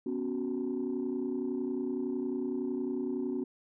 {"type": "chord", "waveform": "sine", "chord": "B suspended second", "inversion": "none", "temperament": "just", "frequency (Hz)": [246.9, 277.8, 370.4], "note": ["B3", "C#4", "F#4"], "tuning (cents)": [0, 4, 2], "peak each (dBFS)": -34, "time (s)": [0.06, 3.44], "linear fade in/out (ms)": 5, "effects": ["tanh soft clip ceiling -25 dBFS"]}